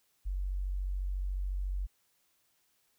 sine tone, 47.03 Hz, F#1, 29 cents sharp, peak -31 dBFS, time 0.25-1.87 s, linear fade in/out 20 ms, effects white hiss -73 dBFS RMS until 2.98 s

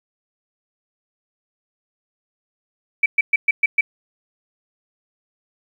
sine tone bursts, 2305 Hz, D7, 33 cents flat, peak -11 dBFS, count 6, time 3.03-3.81 s, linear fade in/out 5 ms, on 30 ms, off 120 ms, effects 8-bit

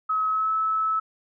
sine tone with pitch glide, 1281 to 1301.9 Hz, E6 to E6, -50 to -22 cents, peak -21 dBFS, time 0.09-1 s, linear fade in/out 10 ms, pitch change +28 cents, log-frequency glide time 0.29-0.51 s, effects none

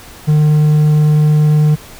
triangle tone, 151.5 Hz, D#3, 46 cents flat, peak -5 dBFS, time 0.27-1.76 s, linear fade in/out 20 ms, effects pink hiss -36 dBFS RMS until 1.99 s

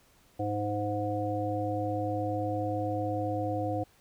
harmonic tone, 103.83 Hz, G#2, in tune, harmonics 1 / 3 / 5 / 7, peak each -34 / -34 / -34 / -34 dBFS, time 0.39-3.84 s, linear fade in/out 10 ms, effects pink hiss -63 dBFS RMS until 4 s

